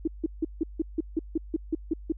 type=tone bursts; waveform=sine; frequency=320.7 Hz; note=E4; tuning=48 cents flat; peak=-22 dBFS; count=12; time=0.05-2.122 s; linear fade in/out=5 ms; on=26 ms; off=160 ms; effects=added 50 Hz sine -40 dBFS peak until 2.17 s